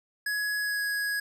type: tone with pitch glide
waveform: square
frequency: 1679 to 1663.6 Hz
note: G#6 to G#6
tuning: +18 to +2 cents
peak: -28 dBFS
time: 0.26-1.2 s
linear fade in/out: 5 ms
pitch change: -16 cents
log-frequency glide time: 0.59-0.82 s
effects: none